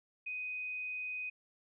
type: tone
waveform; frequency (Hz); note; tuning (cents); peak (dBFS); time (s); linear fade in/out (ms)
sine; 2500; D#7; +8; -37; 0.26-1.3; 10
effects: none